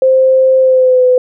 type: tone with pitch glide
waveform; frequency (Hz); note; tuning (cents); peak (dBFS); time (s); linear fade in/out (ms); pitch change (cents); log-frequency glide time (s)
sine; 523.3 to 504; C5 to B4; 0 to +35; -5; 0.02-1.18; 2; -65; 0.59-1.05
effects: none